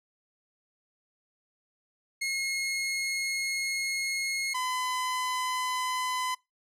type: tone pair in turn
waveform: sawtooth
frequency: 2161 / 1012.2 Hz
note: C#7 / B5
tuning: -45 / +42 cents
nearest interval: octave + minor second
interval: 1313 cents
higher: first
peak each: -25 dBFS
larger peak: neither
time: 2.21-4.54 / 4.54-6.35 s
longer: first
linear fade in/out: 10 ms
effects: noise-tail reverb RT60 0.2 s tail -22 dB re dry + low-pass 12000 Hz 12 dB/octave